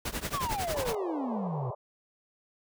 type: noise with tremolo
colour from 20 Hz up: pink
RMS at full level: -31 dBFS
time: 0.05-0.95 s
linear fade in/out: 5 ms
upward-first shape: triangle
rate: 11 Hz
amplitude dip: 95%
type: exponential sweep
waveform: triangle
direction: down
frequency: 1200 to 119.2 Hz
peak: -29 dBFS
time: 0.33-1.71 s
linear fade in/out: 10 ms
type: band-pass noise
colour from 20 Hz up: pink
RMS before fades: -38 dBFS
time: 0.74-1.75 s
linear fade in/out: 10 ms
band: 400 to 1100 Hz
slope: 96 dB/octave
effects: none